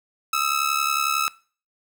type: ring-modulated tone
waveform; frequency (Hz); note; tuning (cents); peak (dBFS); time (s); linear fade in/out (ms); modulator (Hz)
sawtooth; 1300; E6; -24; -14; 0.33-1.28; 0; 35.5
effects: noise-tail reverb RT60 0.4 s tail -21 dB re dry